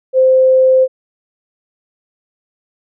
sine tone, 520 Hz, C5, 11 cents flat, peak -6 dBFS, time 0.13-0.88 s, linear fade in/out 50 ms, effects none

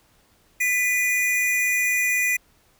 square tone pair together, 1994 / 2444 Hz, B6 / D#7, +16 / -32 cents, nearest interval major third, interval 352 cents, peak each -23 dBFS, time 0.6-2.37 s, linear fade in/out 10 ms, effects pink hiss -60 dBFS RMS until 2.79 s

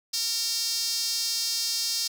sawtooth tone with high-pass filter, 459.3 Hz, A#4, 26 cents flat, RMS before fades -28 dBFS, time 0.13-2.08 s, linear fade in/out 10 ms, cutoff 5000 Hz, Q 4.1, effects none

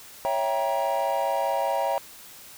triangle chord, C# diminished seventh, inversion none, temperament equal with one note detuned, 554.4 / 659.3 / 784 / 945.3 Hz, C#5 / E5 / G5 / Bb5, 0 / 0 / 0 / +24 cents, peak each -26 dBFS, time 0.25-1.98 s, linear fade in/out 0 ms, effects tanh soft clip ceiling -14 dBFS + white hiss -46 dBFS RMS until 2.57 s

